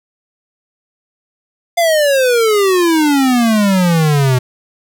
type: exponential sweep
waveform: square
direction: down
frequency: 698.5 to 124.2 Hz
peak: -10 dBFS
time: 1.77-4.39 s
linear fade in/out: 10 ms
effects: none